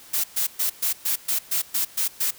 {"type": "noise bursts", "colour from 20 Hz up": "blue", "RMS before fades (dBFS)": -23, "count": 10, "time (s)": [0.13, 2.31], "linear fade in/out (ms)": 10, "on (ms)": 110, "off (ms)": 120, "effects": ["white hiss -47 dBFS RMS until 2.38 s"]}